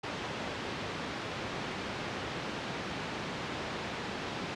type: band-pass noise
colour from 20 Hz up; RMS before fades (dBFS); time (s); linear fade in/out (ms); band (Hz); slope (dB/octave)
pink; -38; 0.03-4.55; 10; 130 to 3900; 12
effects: low-pass 7000 Hz 12 dB/octave